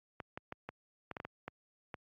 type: clicks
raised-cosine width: 0.5 ms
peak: -26 dBFS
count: 10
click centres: 0.202 / 0.375 / 0.524 / 0.69 / 1.113 / 1.168 / 1.201 / 1.25 / 1.48 / 1.942 s
effects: high-pass 80 Hz 12 dB/octave + AAC 32 kbps